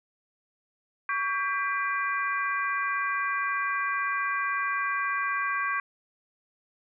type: harmonic tone with a mistuned harmonic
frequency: 398.2 Hz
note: G4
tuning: 27 cents sharp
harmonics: 3 / 4 / 5 / 6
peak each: -29 / -30 / -34 / -36 dBFS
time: 1.09-5.8 s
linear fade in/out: 2 ms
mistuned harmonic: 3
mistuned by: -98 cents
effects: none